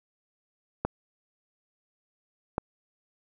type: clicks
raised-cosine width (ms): 1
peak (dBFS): -12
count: 2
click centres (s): 0.85 / 2.581
effects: none